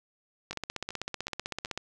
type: two click trains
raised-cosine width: 0.2 ms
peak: -24 / -16 dBFS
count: 4 / 21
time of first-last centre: 0.53-1.658 / 0.51-1.776 s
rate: 2.66 / 15.8 Hz
effects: none